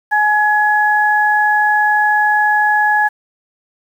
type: tone pair together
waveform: sine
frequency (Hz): 843 / 1686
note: G#5 / G#6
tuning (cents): +26 / +26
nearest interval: octave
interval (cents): 1200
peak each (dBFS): -13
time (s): 0.11-3.09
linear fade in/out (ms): 20
effects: 7-bit